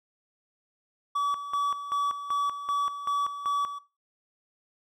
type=tone with tremolo; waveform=triangle; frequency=1144 Hz; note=D6; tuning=46 cents flat; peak=-22 dBFS; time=1.15-3.79 s; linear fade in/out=10 ms; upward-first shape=square; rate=2.6 Hz; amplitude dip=70%; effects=noise-tail reverb RT60 0.3 s tail -18 dB re dry